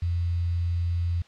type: tone with quantisation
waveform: sine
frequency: 86.1 Hz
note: F2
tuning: 24 cents flat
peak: -23 dBFS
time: 0.02-1.22 s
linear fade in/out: 5 ms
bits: 8
effects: white hiss -57 dBFS RMS until 1.27 s + low-pass 4000 Hz 12 dB/octave